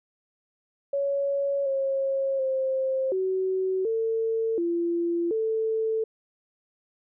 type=tone with pitch steps; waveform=sine; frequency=559 / 542 / 528 / 376.6 / 450 / 341.6 / 443 Hz; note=C#5 / C#5 / C5 / F#4 / A4 / F4 / A4; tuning=+14 / -39 / +16 / +31 / +39 / -38 / +12 cents; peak=-23 dBFS; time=0.93-6.04 s; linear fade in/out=5 ms; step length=730 ms; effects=none